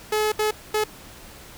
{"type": "tone bursts at uneven times", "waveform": "sawtooth", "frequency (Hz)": 427.5, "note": "A4", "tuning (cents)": -50, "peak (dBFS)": -16, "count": 3, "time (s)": [[0.12, 0.32], [0.39, 0.51], [0.74, 0.84]], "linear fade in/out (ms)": 5, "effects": ["pink hiss -44 dBFS RMS until 1.57 s"]}